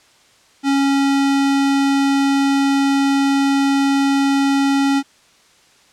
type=tone; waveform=square; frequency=276.2 Hz; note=C#4; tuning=6 cents flat; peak=-14 dBFS; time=0.63-5.03 s; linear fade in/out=50 ms; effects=white hiss -52 dBFS RMS until 5.92 s + low-pass 7000 Hz 12 dB/octave